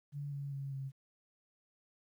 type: tone with pitch steps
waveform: sine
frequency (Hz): 143.6 / 140.81 / 138.07 / 135.38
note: D3 / C#3 / C#3 / C#3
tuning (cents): -39 / +27 / -7 / -41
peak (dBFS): -38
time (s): 0.12-0.92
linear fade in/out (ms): 50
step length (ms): 200
effects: 12-bit